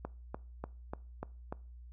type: click train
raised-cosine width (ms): 1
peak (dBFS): -24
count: 6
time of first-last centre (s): 0.05-1.525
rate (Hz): 3.39
effects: noise-tail reverb RT60 0.4 s tail -22 dB re dry + added 60 Hz sine -48 dBFS peak until 1.92 s